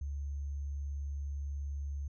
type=tone with sample-and-hold; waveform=sine; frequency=70.7 Hz; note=C#2; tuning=35 cents sharp; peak=-35 dBFS; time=0.01-2.08 s; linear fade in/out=5 ms; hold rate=6300 Hz; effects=resampled to 16000 Hz